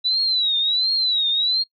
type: tone with vibrato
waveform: sine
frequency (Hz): 3936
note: B7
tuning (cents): -7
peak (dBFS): -17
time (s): 0.04-1.64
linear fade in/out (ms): 20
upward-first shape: triangle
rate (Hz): 1.4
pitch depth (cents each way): 150
effects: noise-tail reverb RT60 0.1 s tail -25 dB re dry